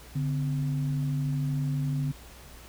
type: tone pair together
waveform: sine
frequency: 144.1 / 256.5 Hz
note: D3 / C4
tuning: -33 / -34 cents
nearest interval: minor seventh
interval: 999 cents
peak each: -26 / -35 dBFS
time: 0.15-2.12 s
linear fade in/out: 10 ms
effects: added 60 Hz sine -50 dBFS peak until 2.68 s + pink hiss -50 dBFS RMS until 2.68 s